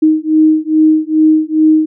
sine beating tone pair, 311.1 / 313.5 Hz, D#4 / D#4, 0 / +13 cents, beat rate 2.4 Hz, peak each -10 / -10 dBFS, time 0.02-1.86 s, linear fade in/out 10 ms, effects none

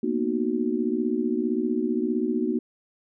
sine chord, B major seventh, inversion third, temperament just, 231.5 / 246.9 / 308.7 / 370.4 Hz, A#3 / B3 / D#4 / F#4, -12 / 0 / -14 / +2 cents, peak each -28 dBFS, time 0.03-2.59 s, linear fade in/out 5 ms, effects none

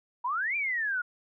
sine exponential two-way sweep, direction up then down, 929 to 2412 to 1410 Hz, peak -27 dBFS, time 0.24-1.02 s, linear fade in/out 10 ms, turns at 0.56 s, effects none

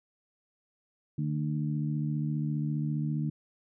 harmonic tone, 74.9 Hz, D2, 35 cents sharp, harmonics 2 / 3 / 4, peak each -29 / -35 / -38 dBFS, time 1.18-3.3 s, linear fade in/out 5 ms, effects none

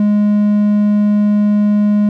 triangle tone, 207.7 Hz, G#3, in tune, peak -7 dBFS, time 0-2.09 s, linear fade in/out 2 ms, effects none

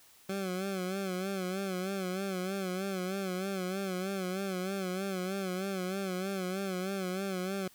20% pulse tone with vibrato, 189 Hz, F#3, 37 cents sharp, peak -28 dBFS, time 0.29-7.68 s, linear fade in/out 5 ms, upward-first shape sine, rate 3.2 Hz, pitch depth 75 cents each way, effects white hiss -60 dBFS RMS until 7.74 s

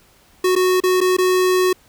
square tone with dropouts, 368.2 Hz, F#4, 8 cents flat, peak -14 dBFS, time 0.44-1.73 s, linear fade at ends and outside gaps 5 ms, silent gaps 0.554-0.561 / 0.803-0.836 / 1.006-1.012 / 1.168-1.184 s, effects pink hiss -53 dBFS RMS until 1.88 s

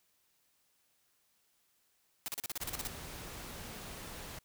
white noise bursts, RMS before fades -38 dBFS, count 11, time 2.26-2.872 s, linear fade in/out 0 ms, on 22 ms, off 37 ms
pink noise, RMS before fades -46 dBFS, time 2.6-4.39 s, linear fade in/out 5 ms
effects white hiss -74 dBFS RMS until 4.44 s

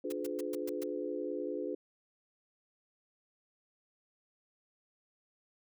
sine chord, D diminished seventh, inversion none, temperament just, 293.7 / 352.4 / 422.9 / 507.5 Hz, D4 / F4 / Ab4 / Cb5, 0 / +16 / +31 / +47 cents, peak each -40 dBFS, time 0.04-1.75 s, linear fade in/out 5 ms
white noise bursts, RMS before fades -46 dBFS, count 6, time 0.1-0.838 s, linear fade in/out 5 ms, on 23 ms, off 120 ms
effects none

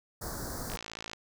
pink band-stop noise, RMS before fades -38 dBFS, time 0.21-0.77 s, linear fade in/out 10 ms, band 1700 to 4500 Hz, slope 48 dB/octave
click train, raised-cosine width 0.2 ms, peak -22 dBFS, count 25, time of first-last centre 0.7-1.133 s, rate 55.4 Hz
effects none

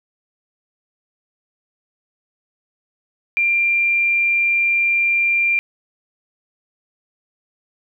sine tone, 2380 Hz, D7, 22 cents sharp, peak -14 dBFS, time 3.37-5.59 s, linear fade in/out 0 ms, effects 9-bit

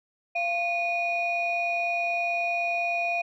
sine tone pair together, 690.6 / 2461 Hz, F5 / D#7, -20 / -20 cents, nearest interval octave + minor seventh, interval 2200 cents, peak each -26 dBFS, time 0.35-3.22 s, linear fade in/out 10 ms, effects tanh soft clip ceiling -19 dBFS

